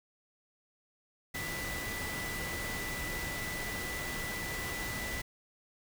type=tone in noise; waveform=sine; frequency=1983 Hz; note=B6; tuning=7 cents sharp; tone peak=-39 dBFS; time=1.34-5.22 s; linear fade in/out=10 ms; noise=pink; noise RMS=-39 dBFS; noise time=1.34-5.22 s; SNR=-3 dB; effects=none